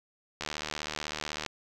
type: click train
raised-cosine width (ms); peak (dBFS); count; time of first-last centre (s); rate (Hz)
0.2; -16; 81; 0.41-1.463; 76
effects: none